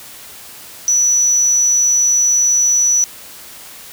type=tone; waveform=sine; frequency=5920 Hz; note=F#8; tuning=in tune; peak=-10 dBFS; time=0.88-3.04 s; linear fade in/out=0 ms; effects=white hiss -36 dBFS RMS until 3.92 s